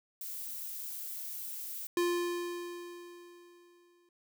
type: noise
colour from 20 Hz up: violet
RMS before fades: -41 dBFS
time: 0.21-1.87 s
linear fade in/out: 2 ms
type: tone with exponential decay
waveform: square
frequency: 349.2 Hz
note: F4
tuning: in tune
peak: -27 dBFS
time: 1.97-4.09 s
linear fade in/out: 2 ms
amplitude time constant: 460 ms
effects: none